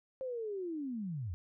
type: linear sweep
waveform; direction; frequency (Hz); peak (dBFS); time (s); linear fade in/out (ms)
sine; down; 533 to 77; -36; 0.21-1.34; 0
effects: none